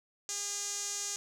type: tone with band-pass filter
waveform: sawtooth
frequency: 406.2 Hz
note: G#4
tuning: 38 cents flat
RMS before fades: -37 dBFS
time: 0.29-1.16 s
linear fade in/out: 0 ms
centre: 6700 Hz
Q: 4.3
effects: none